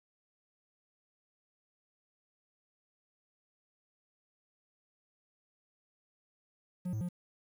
triangle tone with pitch steps, 179.7 / 108.5 / 176.6 Hz, F3 / A2 / F3, +50 / -24 / +20 cents, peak -31 dBFS, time 6.85-7.09 s, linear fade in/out 10 ms, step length 80 ms, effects 10-bit

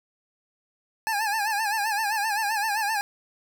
25% pulse tone with vibrato, 850 Hz, G#5, 40 cents sharp, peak -20 dBFS, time 1.07-3.01 s, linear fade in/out 0 ms, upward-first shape sine, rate 7.7 Hz, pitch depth 100 cents each way, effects none

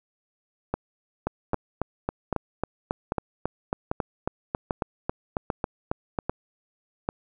two click trains, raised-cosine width 1 ms, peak -11 / -11 dBFS, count 9 / 19, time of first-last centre 0.74-7.089 / 1.27-6.188 s, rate 1.26 / 3.66 Hz, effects none

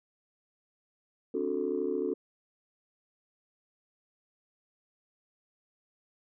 sine chord, D dominant seventh, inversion third, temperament just, 264.3 / 293.7 / 367.1 / 440.5 Hz, C4 / D4 / F#4 / A4, +18 / 0 / -14 / +2 cents, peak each -36 / -35 / -32 / -32 dBFS, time 1.34-2.14 s, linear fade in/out 5 ms, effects tanh soft clip ceiling -20 dBFS

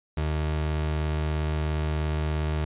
30% pulse tone, 77 Hz, D#2, 17 cents flat, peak -22 dBFS, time 0.17-2.65 s, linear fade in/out 5 ms, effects resampled to 8000 Hz

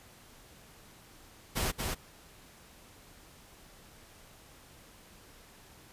pink noise with echo, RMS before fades -31 dBFS, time 1.55-1.72 s, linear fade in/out 20 ms, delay 230 ms, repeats 1, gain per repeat -3 dB, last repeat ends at 1.95 s, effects pink hiss -56 dBFS RMS until 5.92 s + resampled to 32000 Hz

